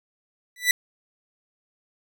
sawtooth tone with exponential growth, 1975.5 Hz, B6, in tune, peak -9 dBFS, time 0.56-0.71 s, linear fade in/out 2 ms, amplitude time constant 32 ms, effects none

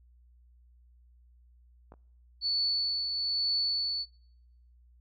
clicks, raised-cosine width 1 ms, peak -35 / -42 dBFS, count 2, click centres 1.921 / 1.939 s
sine tone with tremolo, 4455 Hz, C#8, 8 cents sharp, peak -25 dBFS, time 2.41-4.06 s, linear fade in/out 50 ms, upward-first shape triangle, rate 1.1 Hz, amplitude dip 45%
effects noise-tail reverb RT60 0.9 s tail -25 dB re dry + added 60 Hz sine -57 dBFS peak until 5 s

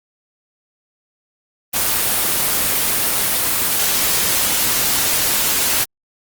white noise, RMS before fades -17 dBFS, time 1.73-5.85 s, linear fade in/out 20 ms, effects Opus 24 kbps

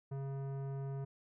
sine tone with tanh clipping, 136.9 Hz, C#3, 21 cents flat, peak -40 dBFS, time 0.11-1.05 s, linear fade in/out 10 ms, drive 15 dB, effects none

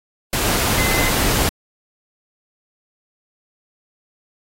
sine tone in noise, 2052 Hz, C7, 34 cents flat, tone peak -23 dBFS, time 0.78-1.09 s, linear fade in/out 2 ms, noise pink, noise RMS -19 dBFS, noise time 0.33-1.49 s, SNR -7 dB, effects AAC 48 kbps

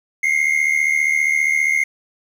triangle tone pair together, 2089 / 2164 Hz, C7 / C#7, -3 / -42 cents, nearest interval minor second, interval 61 cents, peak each -16 dBFS, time 0.23-1.84 s, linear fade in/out 5 ms, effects 8-bit

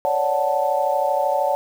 sine chord, D major seventh, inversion third, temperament equal, 554.4 / 587.3 / 740 / 880 Hz, C#5 / D5 / F#5 / A5, 0 / 0 / 0 / 0 cents, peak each -23 dBFS, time 0.05-1.55 s, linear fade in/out 0 ms, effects 7-bit

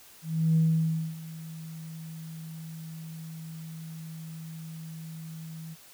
sine tone with ADSR envelope, 161 Hz, E3, 41 cents flat, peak -18 dBFS, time 0.22-5.76 s, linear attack 340 ms, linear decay 590 ms, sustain -20 dB, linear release 34 ms, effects tanh soft clip ceiling -15 dBFS + white hiss -53 dBFS RMS until 5.93 s

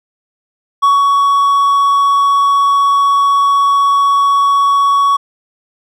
triangle tone with ADSR envelope, 1121 Hz, C#6, 19 cents sharp, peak -4 dBFS, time 0.82-5.17 s, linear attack 17 ms, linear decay 180 ms, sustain -2 dB, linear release 12 ms, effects none

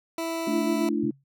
20% pulse tone, 329.6 Hz, E4, in tune, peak -23 dBFS, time 0.18-0.89 s, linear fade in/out 2 ms
sine chord, A suspended fourth, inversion none, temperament equal with one note detuned, 220 / 293.7 / 336.9 Hz, A3 / D4 / E4, 0 / 0 / +38 cents, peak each -28 / -27 / -28 dBFS, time 0.47-1.11 s, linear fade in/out 5 ms
sine tone with exponential decay, 137.3 Hz, C#3, 16 cents flat, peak -29 dBFS, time 1.03-1.24 s, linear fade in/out 5 ms, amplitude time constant 45 ms
effects none

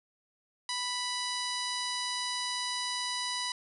harmonic tone with a mistuned harmonic, 987.8 Hz, B5, in tune, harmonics 1 / 2 / 3 / 4 / 5 / 6 / 7 / 8 / 9 / 10, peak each -38 / -40 / -41 / -37 / -38 / -44 / -48 / -48 / -50 / -46 dBFS, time 0.69-3.52 s, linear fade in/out 2 ms, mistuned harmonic 8, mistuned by +80 cents, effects none

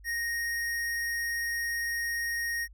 square tone, 1864.7 Hz, A#6, in tune, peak -30 dBFS, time 0.04-2.68 s, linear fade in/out 50 ms, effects added 50 Hz sine -49 dBFS peak until 2.73 s

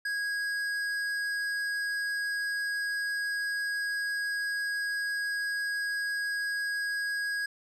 triangle tone with tanh clipping, 1649 Hz, G#6, 13 cents flat, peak -31 dBFS, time 0.05-7.46 s, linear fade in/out 5 ms, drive 16 dB, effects none

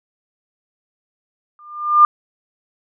sine tone with exponential growth, 1200 Hz, D6, 37 cents sharp, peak -3 dBFS, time 1.59-2.05 s, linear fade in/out 1 ms, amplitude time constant 99 ms, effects none

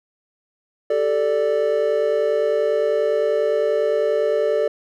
triangle chord, G suspended second, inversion none, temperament equal with one note detuned, 390 / 440 / 587.3 Hz, G4 / A4 / D5, -9 / 0 / 0 cents, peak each -24 / -18 / -18 dBFS, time 0.9-4.68 s, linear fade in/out 5 ms, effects none

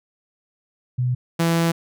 sine / sawtooth tone pair in turn, 125 / 166.85 Hz, B2 / E3, +21 / +21 cents, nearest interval perfect fourth, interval 500 cents, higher second, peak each -18 / -13 dBFS, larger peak second, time 0.98-1.15 / 1.39-1.72 s, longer second, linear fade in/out 10 ms, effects none

